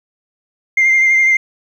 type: tone with vibrato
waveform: sine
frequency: 2100 Hz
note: C7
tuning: 6 cents sharp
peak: -7 dBFS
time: 0.77-1.37 s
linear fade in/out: 5 ms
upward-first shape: sine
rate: 12 Hz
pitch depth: 22 cents each way
effects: tanh soft clip ceiling -6 dBFS + 8-bit